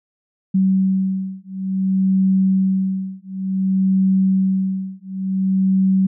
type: beating tone pair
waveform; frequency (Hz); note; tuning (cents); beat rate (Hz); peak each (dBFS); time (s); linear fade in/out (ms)
sine; 190.1 / 190.66; F#3 / G3; +47 / -48; 0.56; -18; 0.54-6.07; 10
effects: none